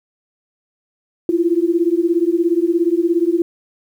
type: beating tone pair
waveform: sine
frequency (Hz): 332.4 / 349.4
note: E4 / F4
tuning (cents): +15 / +1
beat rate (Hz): 17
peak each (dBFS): -16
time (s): 1.29-3.42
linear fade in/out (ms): 2
effects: 8-bit